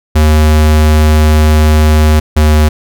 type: tone pair in turn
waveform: square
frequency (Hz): 76.9 / 76.37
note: D#2 / D#2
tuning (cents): -20 / -32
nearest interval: unison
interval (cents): 12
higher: first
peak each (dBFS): -5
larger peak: neither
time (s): 0.15-2.2 / 2.36-2.69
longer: first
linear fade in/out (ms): 10
effects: none